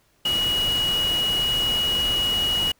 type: tone in noise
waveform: sine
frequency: 2906 Hz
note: F#7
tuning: 32 cents flat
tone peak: -20 dBFS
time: 0.25-2.72 s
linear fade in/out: 5 ms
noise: pink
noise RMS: -31 dBFS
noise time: 0.25-2.72 s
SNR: +8 dB
effects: pink hiss -63 dBFS RMS until 2.79 s